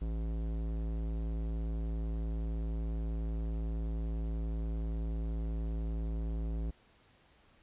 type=tone with low-pass filter; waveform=square; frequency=55.2 Hz; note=A1; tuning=6 cents sharp; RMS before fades=-35 dBFS; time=0.01-6.71 s; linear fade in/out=10 ms; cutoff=450 Hz; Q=0.64; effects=pink hiss -65 dBFS RMS until 7.62 s + resampled to 8000 Hz